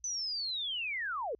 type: linear sweep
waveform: sine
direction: down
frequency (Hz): 6100 to 392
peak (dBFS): -33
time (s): 0.04-1.35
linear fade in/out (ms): 2
effects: added 60 Hz sine -66 dBFS peak until 1.39 s